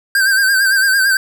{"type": "tone with vibrato", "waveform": "square", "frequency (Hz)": 1570, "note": "G6", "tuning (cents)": 2, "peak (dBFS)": -11, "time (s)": [0.15, 1.17], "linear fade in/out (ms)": 2, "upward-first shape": "sine", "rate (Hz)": 8.9, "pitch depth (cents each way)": 58, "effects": []}